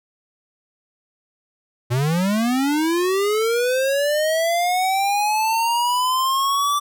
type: linear sweep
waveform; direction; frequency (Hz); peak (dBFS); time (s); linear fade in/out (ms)
square; up; 116.54 to 1170; -18; 1.9-6.8; 20
effects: none